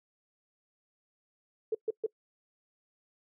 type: tone bursts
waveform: sine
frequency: 440 Hz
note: A4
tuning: in tune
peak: -26 dBFS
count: 3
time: 1.72-2.064 s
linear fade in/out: 5 ms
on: 28 ms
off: 130 ms
effects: noise-tail reverb RT60 0.1 s tail -24 dB re dry